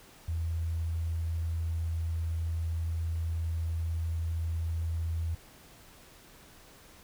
sine tone with sample-and-hold, 82.41 Hz, E2, in tune, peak -29 dBFS, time 0.28-5.35 s, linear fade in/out 5 ms, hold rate 11025 Hz, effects pink hiss -55 dBFS RMS until 7.03 s

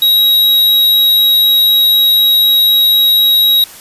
square tone, 3826 Hz, A#7, 44 cents sharp, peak -7 dBFS, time 0.02-3.64 s, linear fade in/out 2 ms, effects white hiss -34 dBFS RMS until 3.8 s + resampled to 32000 Hz

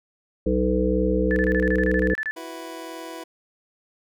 harmonic tone, 62.7 Hz, B1, 27 cents sharp, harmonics 1 / 3 / 5 / 7 / 8, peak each -25 / -25 / -25 / -25 / -25 dBFS, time 0.46-2.14 s, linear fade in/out 5 ms
sine tone bursts, 1744 Hz, A6, 16 cents flat, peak -24 dBFS, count 13, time 1.31-2.31 s, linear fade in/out 0 ms, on 52 ms, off 27 ms
25% pulse chord, E suspended second, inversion none, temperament just, 329.6 / 370.8 / 494.4 Hz, E4 / F#4 / B4, 0 / +4 / +2 cents, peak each -33 / -38 / -36 dBFS, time 2.36-3.24 s, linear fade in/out 10 ms
effects none

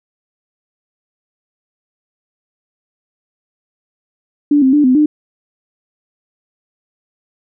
sine tone with pitch steps, 291.3 / 263.1 / 295 / 255.2 / 301 Hz, D4 / C4 / D4 / C4 / D4, -14 / +10 / +8 / -43 / +43 cents, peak -7 dBFS, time 4.51-5.06 s, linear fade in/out 5 ms, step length 110 ms, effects none

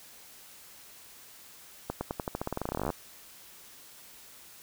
accelerating click train, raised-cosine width 1 ms, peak -17 dBFS, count 24, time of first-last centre 1.9-2.903 s, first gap 110 ms, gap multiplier 0.9, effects white hiss -52 dBFS RMS until 4.62 s

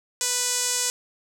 sawtooth tone with band-pass filter, 493.9 Hz, B4, in tune, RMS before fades -25 dBFS, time 0.21-0.9 s, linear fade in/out 0 ms, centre 7300 Hz, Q 2.3, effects none

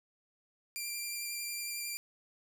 10% pulse tone with vibrato, 2375 Hz, D7, 19 cents sharp, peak -28 dBFS, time 0.76-1.97 s, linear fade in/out 0 ms, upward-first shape sine, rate 11 Hz, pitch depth 14 cents each way, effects none

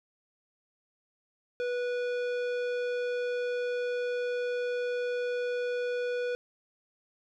sine tone with tanh clipping, 490 Hz, B4, 14 cents flat, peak -31 dBFS, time 1.6-6.35 s, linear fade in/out 0 ms, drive 15 dB, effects none

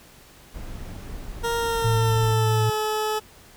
brown noise, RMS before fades -35 dBFS, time 0.54-2.34 s, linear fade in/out 10 ms
20% pulse tone with pitch glide, 466.2 to 430 Hz, A#4 to A4, 0 to -40 cents, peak -18 dBFS, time 1.43-3.2 s, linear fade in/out 20 ms, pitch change -140 cents, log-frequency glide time 1.56-2.72 s
sine tone with vibrato, 112.3 Hz, A2, 36 cents sharp, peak -19 dBFS, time 1.84-2.7 s, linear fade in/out 5 ms, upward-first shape triangle, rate 6 Hz, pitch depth 22 cents each way
effects pink hiss -50 dBFS RMS until 3.56 s

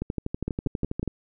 two click trains, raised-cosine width 3 ms, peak -14 / -15 dBFS, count 4 / 14, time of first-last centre 0.48-1.029 / 0.02-1.077 s, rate 5.46 / 12.3 Hz, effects none

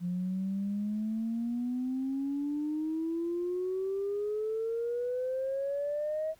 sine exponential sweep, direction up, 174.61 to 639 Hz, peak -29 dBFS, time 0-6.35 s, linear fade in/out 50 ms, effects tanh soft clip ceiling -25 dBFS + pink hiss -64 dBFS RMS until 6.39 s

